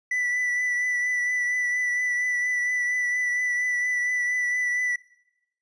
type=tone with vibrato; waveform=triangle; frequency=1975.5 Hz; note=B6; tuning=in tune; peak=-21 dBFS; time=0.11-4.96 s; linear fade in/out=5 ms; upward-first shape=triangle; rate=4.3 Hz; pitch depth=23 cents each way; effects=noise-tail reverb RT60 0.9 s tail -23 dB re dry + resampled to 22050 Hz